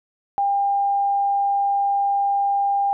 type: tone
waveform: sine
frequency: 800 Hz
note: G5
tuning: 35 cents sharp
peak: -17 dBFS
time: 0.38-2.93 s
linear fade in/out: 0 ms
effects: none